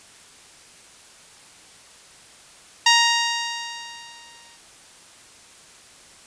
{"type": "tone with exponential decay", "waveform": "10% pulse", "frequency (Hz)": 935, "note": "A#5", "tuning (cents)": 5, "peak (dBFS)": -3, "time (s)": [2.86, 4.57], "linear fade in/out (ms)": 5, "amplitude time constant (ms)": 370, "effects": ["white hiss -48 dBFS RMS until 6.26 s", "resampled to 22050 Hz"]}